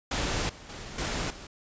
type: noise with level steps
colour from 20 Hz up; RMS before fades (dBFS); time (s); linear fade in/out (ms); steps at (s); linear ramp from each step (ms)
pink; -29 / -47 / -41 / -31 / -44; 0.11-1.47; 5; 0.49 / 0.69 / 0.98 / 1.3; 5
effects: resampled to 16000 Hz